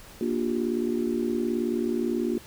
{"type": "chord", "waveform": "sine", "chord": "G minor seventh", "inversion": "first", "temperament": "just", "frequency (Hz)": [235.2, 294, 352.8, 392], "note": ["Bb3", "D4", "F4", "G4"], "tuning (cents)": [16, 2, 18, 0], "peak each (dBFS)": [-28, -32, -28, -33], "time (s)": [0.21, 2.38], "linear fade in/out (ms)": 2, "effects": ["pink hiss -48 dBFS RMS until 2.46 s"]}